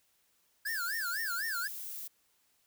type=tone with vibrato; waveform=square; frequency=1591 Hz; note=G6; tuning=25 cents sharp; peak=-34 dBFS; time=0.65-1.68 s; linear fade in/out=10 ms; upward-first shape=sine; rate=4 Hz; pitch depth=250 cents each way
type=noise; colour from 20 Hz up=violet; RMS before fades=-42 dBFS; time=0.66-2.08 s; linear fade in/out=10 ms
effects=white hiss -72 dBFS RMS until 2.66 s